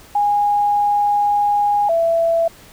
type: tone pair in turn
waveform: sine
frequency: 822 / 666.2 Hz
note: G#5 / E5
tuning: -18 / +18 cents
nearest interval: major third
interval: 364 cents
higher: first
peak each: -13 dBFS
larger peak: neither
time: 0.15-1.89 / 1.89-2.48 s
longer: first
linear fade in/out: 5 ms
effects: pink hiss -44 dBFS RMS until 2.72 s